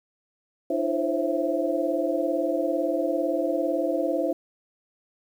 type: tone cluster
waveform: sine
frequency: 300.5 / 338.3 / 519 / 539 / 665 Hz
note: D4 / E4 / C5 / C#5 / E5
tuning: +40 / +45 / -14 / -49 / +15 cents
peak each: -29 dBFS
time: 0.7-4.33 s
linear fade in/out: 5 ms
effects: 9-bit